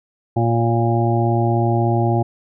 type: harmonic tone with a mistuned harmonic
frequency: 116.54 Hz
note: A#2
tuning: in tune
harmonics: 1 / 2 / 3 / 5 / 6 / 7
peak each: -17 / -24 / -21 / -28 / -24 / -24 dBFS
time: 0.36-2.23 s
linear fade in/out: 10 ms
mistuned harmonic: 5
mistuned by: -30 cents
effects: none